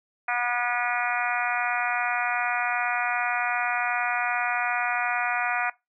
harmonic tone, 242.6 Hz, B3, 31 cents flat, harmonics 3 / 4 / 5 / 6 / 7 / 8 / 9 / 10, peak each -29 / -34 / -33 / -30 / -35 / -33 / -35 / -32 dBFS, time 0.28-5.7 s, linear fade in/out 5 ms, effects noise-tail reverb RT60 0.2 s tail -21 dB re dry

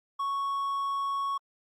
triangle tone, 1108.7 Hz, C#6, in tune, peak -26 dBFS, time 0.19-1.38 s, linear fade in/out 10 ms, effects Opus 48 kbps

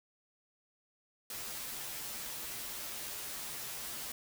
white noise with comb filter, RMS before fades -42 dBFS, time 1.3-4.12 s, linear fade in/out 2 ms, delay 11 ms, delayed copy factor -0.95, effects none

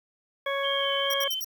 harmonic tone, 554.4 Hz, C#5, in tune, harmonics 1 / 2 / 3 / 4 / 6, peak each -29 / -32 / -34 / -35 / -37 dBFS, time 0.46-1.28 s, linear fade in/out 5 ms
sine tone with vibrato, 3136 Hz, G7, in tune, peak -28 dBFS, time 0.63-1.41 s, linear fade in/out 20 ms, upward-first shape sine, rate 2.4 Hz, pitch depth 36 cents each way
5% pulse tone bursts, 5710 Hz, F8, 37 cents sharp, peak -24 dBFS, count 4, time 1.1-1.446 s, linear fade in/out 5 ms, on 40 ms, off 62 ms
effects 9-bit

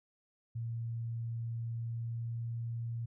sine tone with pitch glide, 115.7 to 116.44 Hz, A#2 to A#2, -13 to -2 cents, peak -35 dBFS, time 0.55-3.06 s, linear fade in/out 10 ms, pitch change +11 cents, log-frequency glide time 1.72-2.45 s, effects none

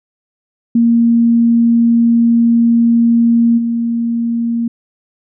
sine tone with level steps, 233.1 Hz, A#3, in tune, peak -7 / -13 dBFS, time 0.75-4.68 s, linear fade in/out 5 ms, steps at 3.57 s, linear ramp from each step 20 ms, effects none

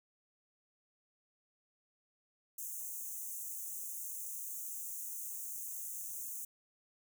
white high-pass noise, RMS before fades -43 dBFS, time 2.58-6.45 s, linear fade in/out 5 ms, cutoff 6100 Hz, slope 96 dB/octave, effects none

